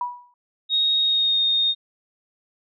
sine tone with exponential decay, 976 Hz, B5, 21 cents flat, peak -20 dBFS, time 0.01-0.34 s, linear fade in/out 2 ms, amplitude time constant 71 ms
sine tone with pitch glide, 3748 to 3692 Hz, A#7 to A#7, +9 to -17 cents, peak -17 dBFS, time 0.69-1.75 s, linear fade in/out 50 ms, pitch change -26 cents, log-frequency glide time 0.99-1.41 s
effects none

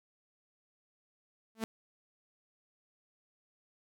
sawtooth tone with exponential growth, 222.8 Hz, A3, 22 cents sharp, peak -25 dBFS, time 1.55-1.64 s, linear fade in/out 0 ms, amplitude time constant 18 ms, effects none

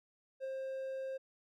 triangle tone with ADSR envelope, 531 Hz, C5, 25 cents sharp, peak -34 dBFS, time 0.4-1.18 s, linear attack 42 ms, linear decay 9 ms, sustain -2 dB, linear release 16 ms, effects none

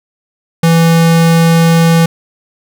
square tone, 165.8 Hz, E3, 10 cents sharp, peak -6 dBFS, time 0.63-2.06 s, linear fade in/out 5 ms, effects none

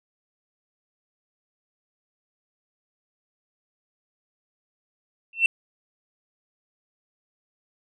sine tone with exponential growth, 2697 Hz, E7, 39 cents sharp, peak -9 dBFS, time 5.33-5.46 s, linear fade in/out 2 ms, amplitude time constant 28 ms, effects tanh soft clip ceiling -11 dBFS

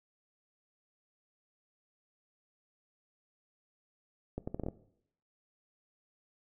accelerating click train, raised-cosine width 2 ms, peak -23 dBFS, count 7, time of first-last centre 4.38-4.685 s, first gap 95 ms, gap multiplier 0.74, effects noise-tail reverb RT60 0.7 s tail -17 dB re dry

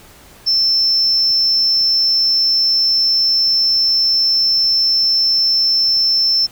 sine tone, 5330 Hz, E8, 18 cents sharp, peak -10 dBFS, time 0.46-6.47 s, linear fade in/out 20 ms, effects tanh soft clip ceiling -8 dBFS + pink hiss -43 dBFS RMS until 6.51 s

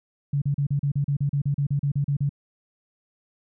sine tone bursts, 141.9 Hz, C#3, 41 cents sharp, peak -20 dBFS, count 16, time 0.33-2.293 s, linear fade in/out 5 ms, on 88 ms, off 37 ms, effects none

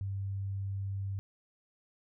sine tone, 98 Hz, G2, in tune, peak -33 dBFS, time 0.01-1.19 s, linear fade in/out 0 ms, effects none

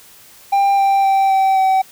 triangle tone with pitch steps, 794 / 786.2 / 778.6 / 771 / 763.4 Hz, G5 / G5 / G5 / G5 / G5, +22 / +5 / -12 / -29 / -46 cents, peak -9 dBFS, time 0.52-1.82 s, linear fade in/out 10 ms, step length 260 ms, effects white hiss -44 dBFS RMS until 1.91 s

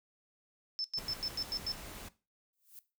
sine tone bursts, 5274 Hz, E8, in tune, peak -33 dBFS, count 7, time 0.79-1.718 s, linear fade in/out 0 ms, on 52 ms, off 94 ms
pink noise, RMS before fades -47 dBFS, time 0.97-2.09 s, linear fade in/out 10 ms
violet noise with exponential growth, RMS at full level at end -48 dBFS, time 2.53-2.79 s, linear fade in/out 1 ms, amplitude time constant 55 ms
effects noise-tail reverb RT60 0.3 s tail -17 dB re dry

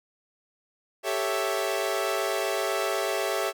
sawtooth chord, A dominant seventh, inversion third, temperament equal, 392 / 440 / 554.4 / 659.3 Hz, G4 / A4 / C#5 / E5, 0 / 0 / 0 / 0 cents, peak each -27 / -29 / -28 / -26 dBFS, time 1.03-3.53 s, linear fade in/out 50 ms, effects none

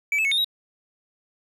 triangle tone with pitch steps, 2302 / 2610 / 2203 / 3657 / 3824 Hz, D7 / E7 / C#7 / A#7 / A#7, -35 / -18 / -11 / -34 / +43 cents, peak -18 dBFS, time 0.12-0.445 s, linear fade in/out 2 ms, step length 65 ms, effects none

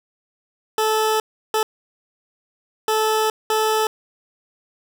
20% pulse tone bursts at uneven times, 435.7 Hz, A4, 17 cents flat, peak -12 dBFS, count 4, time 0.78-1.2 / 1.54-1.63 / 2.88-3.3 / 3.5-3.87 s, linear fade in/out 2 ms, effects none

